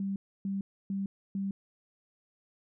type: tone bursts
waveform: sine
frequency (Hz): 196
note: G3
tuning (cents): 0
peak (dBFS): -30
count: 4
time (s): 0-1.51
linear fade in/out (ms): 2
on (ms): 160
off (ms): 290
effects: none